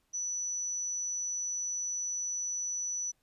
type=tone; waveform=sine; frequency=5940 Hz; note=F#8; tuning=6 cents sharp; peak=-32 dBFS; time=0.13-3.12 s; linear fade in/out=20 ms; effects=pink hiss -75 dBFS RMS until 3.22 s + resampled to 32000 Hz